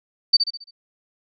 sine tone with echo, 4597 Hz, D8, 38 cents flat, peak -9 dBFS, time 0.33-0.37 s, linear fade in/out 10 ms, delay 68 ms, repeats 5, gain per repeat -7 dB, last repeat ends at 0.71 s, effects none

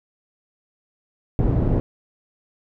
pink low-pass noise, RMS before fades -19 dBFS, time 1.39-1.8 s, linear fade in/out 0 ms, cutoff 390 Hz, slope 12 dB/octave, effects none

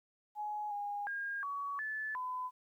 sine tone with pitch steps, 840 / 818 / 1619 / 1128 / 1738 / 1009 Hz, G#5 / G#5 / G#6 / C#6 / A6 / B5, +19 / -26 / -45 / +30 / -22 / +37 cents, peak -36 dBFS, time 0.35-2.51 s, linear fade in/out 50 ms, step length 360 ms, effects 12-bit

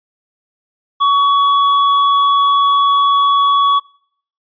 sine tone with tanh clipping, 1126 Hz, C#6, 27 cents sharp, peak -11 dBFS, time 1-3.8 s, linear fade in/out 20 ms, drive 14 dB, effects noise-tail reverb RT60 0.6 s tail -22 dB re dry + resampled to 11025 Hz

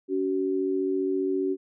sine tone pair together, 283.1 / 377.9 Hz, C#4 / F#4, +37 / +37 cents, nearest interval perfect fourth, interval 500 cents, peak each -28 / -25 dBFS, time 0.08-1.57 s, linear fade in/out 50 ms, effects none

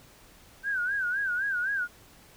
sine tone with vibrato, 1537 Hz, G6, 35 cents flat, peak -26 dBFS, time 0.63-1.88 s, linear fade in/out 50 ms, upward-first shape sine, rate 3.9 Hz, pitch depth 130 cents each way, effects pink hiss -55 dBFS RMS until 2.36 s

